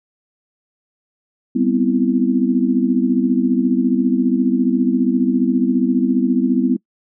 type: chord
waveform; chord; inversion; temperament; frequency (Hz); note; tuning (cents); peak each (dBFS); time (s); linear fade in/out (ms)
sine; C major seventh; second; equal; 196 / 246.9 / 261.6 / 329.6; G3 / B3 / C4 / E4; 0 / 0 / 0 / 0; -21 / -16 / -19 / -22; 1.55-6.77; 10
effects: noise-tail reverb RT60 0.1 s tail -24 dB re dry